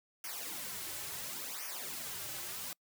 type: noise with flanger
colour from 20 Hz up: white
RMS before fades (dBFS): -42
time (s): 0.24-2.73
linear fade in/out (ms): 2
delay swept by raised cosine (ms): 0.25 to 4.35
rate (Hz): 0.71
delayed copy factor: -0.85
effects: noise-tail reverb RT60 0.1 s tail -26 dB re dry